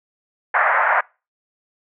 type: band-pass noise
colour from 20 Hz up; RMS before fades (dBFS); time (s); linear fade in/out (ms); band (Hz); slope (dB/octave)
white; -17; 0.54-1.01; 5; 590 to 1900; 48
effects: noise-tail reverb RT60 0.3 s tail -25 dB re dry